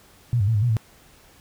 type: tone with pitch steps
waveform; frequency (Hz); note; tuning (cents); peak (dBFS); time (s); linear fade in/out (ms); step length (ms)
sine; 120.1 / 98.6 / 113.3 / 102.9 / 121.5 / 110.6; B2 / G2 / A#2 / G#2 / B2 / A2; -48 / +11 / -49 / -16 / -28 / +9; -17; 0.33-0.768; 0; 73
effects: pink hiss -53 dBFS RMS until 1.4 s